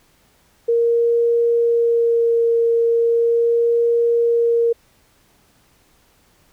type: tone with vibrato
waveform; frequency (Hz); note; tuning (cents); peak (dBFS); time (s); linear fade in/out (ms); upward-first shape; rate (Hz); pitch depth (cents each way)
sine; 466.2; A#4; 0; -13; 0.68-4.73; 10; sine; 0.38; 10
effects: pink hiss -57 dBFS RMS until 6.52 s